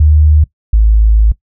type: tone pair in turn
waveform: sine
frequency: 76.1 / 53.81 Hz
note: D#2 / A1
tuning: -38 / -38 cents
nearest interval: tritone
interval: 600 cents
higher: first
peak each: -4 dBFS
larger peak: neither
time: 0-0.44 / 0.73-1.32 s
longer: second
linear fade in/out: 5 ms
effects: noise-tail reverb RT60 0.1 s tail -19 dB re dry